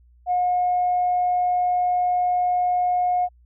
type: tone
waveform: sine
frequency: 720 Hz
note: F#5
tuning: 47 cents flat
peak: -17 dBFS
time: 0.26-3.29 s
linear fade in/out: 50 ms
effects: tanh soft clip ceiling -13 dBFS + added 60 Hz sine -51 dBFS peak until 3.45 s